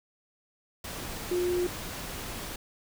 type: tone in noise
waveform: sine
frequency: 356.3 Hz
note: F4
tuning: 35 cents sharp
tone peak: -25 dBFS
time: 1.31-1.67 s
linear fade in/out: 5 ms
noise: pink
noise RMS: -38 dBFS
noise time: 0.84-2.56 s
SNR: +10 dB
effects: none